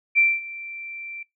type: tone with ADSR envelope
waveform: sine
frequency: 2349 Hz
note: D7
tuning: in tune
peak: -13 dBFS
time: 0.15-1.23 s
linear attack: 31 ms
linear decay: 220 ms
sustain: -20 dB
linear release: 5 ms
effects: noise-tail reverb RT60 0.2 s tail -24 dB re dry